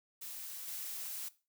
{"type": "noise with level steps", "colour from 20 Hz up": "blue", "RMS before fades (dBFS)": [-45, -42], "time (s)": [0.21, 1.29], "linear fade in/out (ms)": 10, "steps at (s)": 0.67, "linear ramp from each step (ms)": 20, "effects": ["noise-tail reverb RT60 0.3 s tail -17 dB re dry"]}